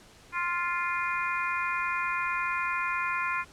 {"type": "harmonic tone", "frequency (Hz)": 349.2, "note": "F4", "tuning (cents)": 0, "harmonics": [3, 4, 5, 6, 7], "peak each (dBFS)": [-31, -33, -37, -36, -34], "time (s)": [0.32, 3.45], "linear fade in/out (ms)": 50, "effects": ["pink hiss -54 dBFS RMS until 3.52 s", "low-pass 9000 Hz 12 dB/octave"]}